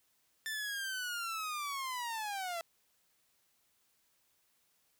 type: linear sweep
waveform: sawtooth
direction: down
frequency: 1780 to 659.3 Hz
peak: -33 dBFS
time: 0.46-2.61 s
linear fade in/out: 0 ms
effects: white hiss -74 dBFS RMS until 4.99 s